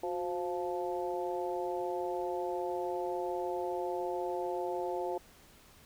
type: harmonic tone with a mistuned harmonic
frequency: 174.61 Hz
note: F3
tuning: in tune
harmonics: 2 / 3 / 4 / 5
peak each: -36 / -38 / -39 / -40 dBFS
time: 0.03-5.18 s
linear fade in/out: 5 ms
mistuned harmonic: 2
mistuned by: +64 cents
effects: pink hiss -59 dBFS RMS until 5.85 s